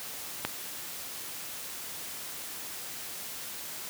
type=click; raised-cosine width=0.3 ms; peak=-12 dBFS; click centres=0.45 s; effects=white hiss -40 dBFS RMS until 3.89 s + high-pass 80 Hz 12 dB/octave